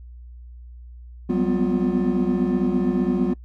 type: tone cluster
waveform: triangle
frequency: 182.6 / 197.6 / 244.4 / 253.2 / 354.9 Hz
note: F#3 / G3 / B3 / B3 / F4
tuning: -23 / +14 / -18 / +43 / +28 cents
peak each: -23 dBFS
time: 1.29-3.34 s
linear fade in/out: 10 ms
effects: noise-tail reverb RT60 0.1 s tail -22 dB re dry + added 60 Hz sine -38 dBFS peak until 3.44 s